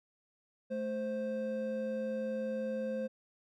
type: tone pair together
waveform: triangle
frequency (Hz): 217.8 / 523.3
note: A3 / C5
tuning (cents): -17 / 0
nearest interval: octave + minor third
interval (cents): 1517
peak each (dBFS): -36 / -33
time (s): 0.7-3.08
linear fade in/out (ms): 20
effects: none